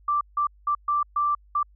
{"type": "tone bursts at uneven times", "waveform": "sine", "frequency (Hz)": 1174, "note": "D6", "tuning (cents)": -1, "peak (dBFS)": -20, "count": 6, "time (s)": [[0.08, 0.21], [0.37, 0.47], [0.67, 0.75], [0.88, 1.03], [1.16, 1.35], [1.55, 1.63]], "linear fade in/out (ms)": 5, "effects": ["added 50 Hz sine -52 dBFS peak until 1.75 s"]}